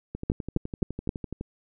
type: two click trains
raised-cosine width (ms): 3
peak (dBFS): -20 / -11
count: 16 / 4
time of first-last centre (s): 0.15-1.411 / 0.3-1.092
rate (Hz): 11.9 / 3.79
effects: none